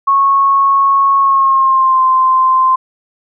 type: tone with pitch glide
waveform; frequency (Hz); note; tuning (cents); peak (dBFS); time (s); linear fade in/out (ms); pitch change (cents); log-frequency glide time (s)
sine; 1100 to 1041.3; C#6 to C6; -14 to -9; -7; 0.07-2.76; 10; -95; 1.19-2.02
effects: none